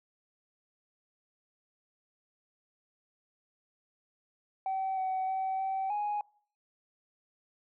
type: tone with pitch steps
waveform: sine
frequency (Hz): 766 / 755 / 763 / 769 / 831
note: G5 / F#5 / G5 / G5 / G#5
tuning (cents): -40 / +35 / -47 / -33 / +1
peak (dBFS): -28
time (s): 4.66-6.21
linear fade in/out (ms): 2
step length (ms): 310
effects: noise-tail reverb RT60 0.5 s tail -25 dB re dry + tanh soft clip ceiling -27 dBFS